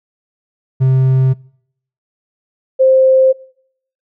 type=tone pair in turn; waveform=triangle / sine; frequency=131.2 / 524.8 Hz; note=C3 / C5; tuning=+5 / +5 cents; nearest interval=2 octaves; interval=2400 cents; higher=second; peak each=-6 dBFS; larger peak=neither; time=0.8-1.34 / 2.79-3.33 s; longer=neither; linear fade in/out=20 ms; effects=noise-tail reverb RT60 0.7 s tail -25 dB re dry